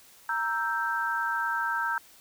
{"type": "chord", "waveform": "sine", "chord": "E diminished", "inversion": "second", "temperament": "equal", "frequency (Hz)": [932.3, 1318.5, 1568], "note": ["Bb5", "E6", "G6"], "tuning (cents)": [0, 0, 0], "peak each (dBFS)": [-31, -32, -29], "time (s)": [0.29, 1.98], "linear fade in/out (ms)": 2, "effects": ["white hiss -55 dBFS RMS until 2.2 s"]}